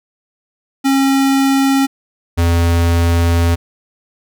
square tone pair in turn, 271.6 / 84.93 Hz, C#4 / F2, -35 / -48 cents, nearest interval octave + minor sixth, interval 2013 cents, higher first, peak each -11 dBFS, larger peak neither, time 0.84-1.87 / 2.37-3.56 s, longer second, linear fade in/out 20 ms, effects none

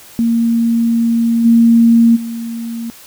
sine tone with level steps, 231.3 Hz, A#3, 13 cents flat, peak -10 / -5 / -20 dBFS, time 0.19-2.9 s, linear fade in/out 0 ms, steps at 1.44 / 2.15 s, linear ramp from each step 20 ms, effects white hiss -39 dBFS RMS until 3.06 s

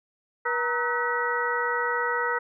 sine tone cluster, 482.5 / 938 / 1283 / 1497 / 1934 Hz, B4 / A#5 / E6 / F#6 / B6, -40 / +11 / -47 / +20 / -37 cents, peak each -30 dBFS, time 0.45-2.39 s, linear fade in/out 10 ms, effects none

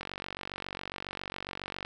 click train, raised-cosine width 0.3 ms, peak -20 dBFS, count 88, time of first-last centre 0.01-1.849 s, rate 47.3 Hz, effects none

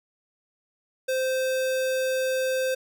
square tone, 520 Hz, C5, 11 cents flat, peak -24 dBFS, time 1.08-2.75 s, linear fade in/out 10 ms, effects none

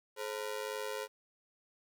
sawtooth ring-modulated tone, 478.3 Hz, A#4, 44 cents sharp, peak -30 dBFS, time 0.16-1.08 s, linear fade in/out 50 ms, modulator 51.4 Hz, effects 11-bit

